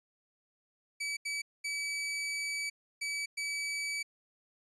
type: tone bursts at uneven times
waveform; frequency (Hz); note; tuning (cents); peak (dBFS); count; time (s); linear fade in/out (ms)
sawtooth; 2292; D7; -43; -30; 5; 1-1.17 / 1.25-1.42 / 1.64-2.7 / 3.01-3.26 / 3.37-4.03; 10
effects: resampled to 24000 Hz